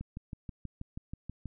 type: click train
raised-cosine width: 5 ms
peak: -27 dBFS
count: 10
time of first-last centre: 0.01-1.457 s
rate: 6.22 Hz
effects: none